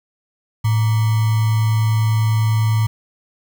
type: tone with sample-and-hold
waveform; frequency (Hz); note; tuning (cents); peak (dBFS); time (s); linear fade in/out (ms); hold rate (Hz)
sine; 110; A2; 0; -13; 0.64-2.87; 10; 1050
effects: none